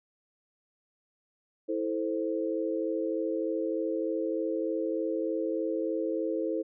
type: chord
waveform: sine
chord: A minor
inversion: second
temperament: equal with one note detuned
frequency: 326.8 / 440 / 523.3 Hz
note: E4 / A4 / C5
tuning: -15 / 0 / 0 cents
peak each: -31 / -33 / -33 dBFS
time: 1.68-6.63 s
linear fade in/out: 20 ms
effects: none